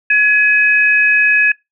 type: tone pair together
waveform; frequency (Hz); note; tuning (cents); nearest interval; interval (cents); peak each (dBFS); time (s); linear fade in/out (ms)
sine; 1690 / 2532; G#6 / D#7; +30 / +30; perfect fifth; 700; -11; 0.1-1.52; 5
effects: noise-tail reverb RT60 0.2 s tail -26 dB re dry